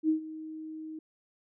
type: tone with ADSR envelope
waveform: sine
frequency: 314.4 Hz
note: D#4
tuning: 18 cents sharp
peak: -21 dBFS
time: 0.03-0.99 s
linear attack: 59 ms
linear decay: 110 ms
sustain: -17 dB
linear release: 4 ms
effects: none